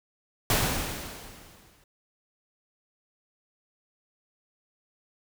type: noise with exponential decay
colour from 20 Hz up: pink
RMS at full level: -22 dBFS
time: 0.5-1.84 s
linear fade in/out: 2 ms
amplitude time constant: 290 ms
effects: none